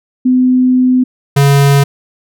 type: tone pair in turn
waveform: sine / square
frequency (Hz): 253.9 / 140.37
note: B3 / C#3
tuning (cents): +48 / +22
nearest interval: minor seventh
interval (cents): 1026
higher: first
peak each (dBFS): -6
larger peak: neither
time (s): 0.25-1.04 / 1.36-1.84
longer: first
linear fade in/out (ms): 10
effects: none